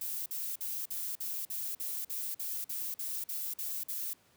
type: noise bursts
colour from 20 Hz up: violet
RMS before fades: -37 dBFS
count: 14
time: 0.01-4.134 s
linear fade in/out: 5 ms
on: 250 ms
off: 48 ms
effects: pink hiss -66 dBFS RMS until 4.36 s + high-pass 100 Hz 12 dB/octave